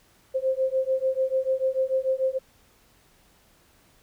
sine beating tone pair, 522 / 528.8 Hz, C5 / C5, -4 / +18 cents, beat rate 6.8 Hz, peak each -25 dBFS, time 0.34-2.39 s, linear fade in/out 20 ms, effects pink hiss -60 dBFS RMS until 4.02 s

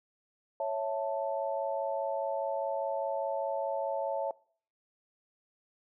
sine chord, A major, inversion first, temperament equal, 554.4 / 659.3 / 880 Hz, C#5 / E5 / A5, 0 / 0 / 0 cents, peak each -33 / -34 / -36 dBFS, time 0.6-4.31 s, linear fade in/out 2 ms, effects noise-tail reverb RT60 0.5 s tail -23 dB re dry

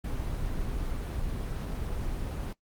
brown noise, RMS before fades -32 dBFS, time 0.04-2.53 s, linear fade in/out 5 ms, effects noise-tail reverb RT60 0.1 s tail -23 dB re dry + Opus 24 kbps

